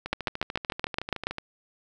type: two click trains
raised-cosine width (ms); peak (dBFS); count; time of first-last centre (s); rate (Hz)
0.3; -9 / -17; 9 / 19; 0.13-1.27 / 0.06-1.384; 7.02 / 13.6
effects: none